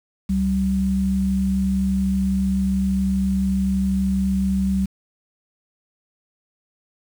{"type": "tone pair together", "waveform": "sine", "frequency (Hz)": [68.03, 192.2], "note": ["C#2", "G3"], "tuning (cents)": [-32, -34], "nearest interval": "octave + tritone", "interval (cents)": 1798, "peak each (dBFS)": [-25, -18], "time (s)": [0.29, 4.86], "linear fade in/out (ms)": 10, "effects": ["7-bit"]}